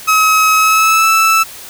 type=tone with pitch glide; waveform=30% pulse; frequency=1278 to 1317.7 Hz; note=D#6 to E6; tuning=+46 to -1 cents; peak=-5 dBFS; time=0.07-1.44 s; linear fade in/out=20 ms; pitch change=+53 cents; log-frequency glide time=0.55-1.09 s; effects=white hiss -32 dBFS RMS until 1.69 s